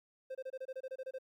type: tone bursts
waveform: triangle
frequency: 523 Hz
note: C5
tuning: 1 cent flat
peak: -37 dBFS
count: 12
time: 0.3-1.186 s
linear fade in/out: 10 ms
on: 50 ms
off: 26 ms
effects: 13-bit